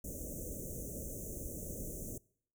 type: band-stop noise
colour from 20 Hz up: pink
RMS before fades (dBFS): -43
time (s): 0.04-2.18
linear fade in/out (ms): 5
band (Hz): 620 to 6100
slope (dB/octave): 96
effects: noise-tail reverb RT60 0.6 s tail -24 dB re dry